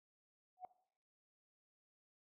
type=tone with exponential growth; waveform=sine; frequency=735 Hz; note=F#5; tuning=12 cents flat; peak=-40 dBFS; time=0.57-0.65 s; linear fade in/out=1 ms; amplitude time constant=17 ms; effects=noise-tail reverb RT60 0.7 s tail -19 dB re dry + tanh soft clip ceiling -37 dBFS